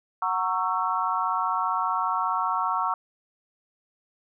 sine chord, F# dominant seventh, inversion none, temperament just, 740 / 925 / 1110 / 1332 Hz, F#5 / A#5 / C#6 / E6, 0 / -14 / +2 / +18 cents, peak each -31 / -28 / -27 / -29 dBFS, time 0.22-2.94 s, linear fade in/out 2 ms, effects none

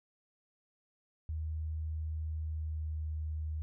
sine tone with pitch glide, 78.5 to 77.64 Hz, D#2 to D#2, +16 to -3 cents, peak -34 dBFS, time 1.29-3.62 s, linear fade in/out 0 ms, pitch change -19 cents, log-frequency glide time 2.35-3.04 s, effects none

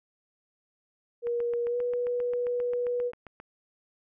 sine tone with pitch glide, 475.5 to 487.5 Hz, A#4 to B4, +34 to -23 cents, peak -26 dBFS, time 1.22-3.12 s, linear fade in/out 50 ms, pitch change +43 cents, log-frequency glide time 1.68-1.78 s
click train, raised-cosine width 0.5 ms, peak -29 dBFS, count 17, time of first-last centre 1.27-3.4 s, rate 7.51 Hz
effects none

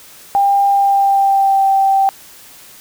sine tone with pitch glide, 798 to 779.8 Hz, G5 to G5, +31 to -9 cents, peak -9 dBFS, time 0.35-2.09 s, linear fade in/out 0 ms, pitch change -40 cents, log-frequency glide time 0.68-1.66 s, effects white hiss -40 dBFS RMS until 2.8 s

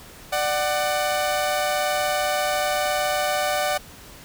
sawtooth tone pair together, 594.2 / 748 Hz, D5 / F#5, +20 / +19 cents, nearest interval major third, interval 399 cents, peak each -20 dBFS, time 0.32-3.78 s, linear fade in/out 10 ms, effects pink hiss -44 dBFS RMS until 4.24 s

